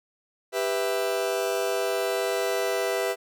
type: chord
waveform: 40% pulse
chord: E minor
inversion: first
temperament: just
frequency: 395.6 / 494.4 / 659.3 Hz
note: G4 / B4 / E5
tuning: +16 / +2 / 0 cents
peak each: -28 dBFS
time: 0.52-3.16 s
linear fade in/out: 50 ms
effects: none